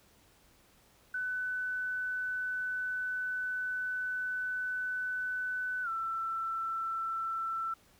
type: tone with pitch glide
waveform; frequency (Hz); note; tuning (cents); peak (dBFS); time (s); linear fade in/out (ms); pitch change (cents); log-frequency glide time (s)
sine; 1500 to 1336.3; F#6 to E6; +23 to +23; -32; 1.14-7.74; 5; -200; 5.83-5.89
effects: pink hiss -64 dBFS RMS until 7.99 s